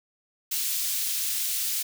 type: high-pass noise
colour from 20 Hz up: white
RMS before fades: -28 dBFS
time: 0.51-1.83 s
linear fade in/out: 10 ms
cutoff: 3100 Hz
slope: 12 dB/octave
effects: none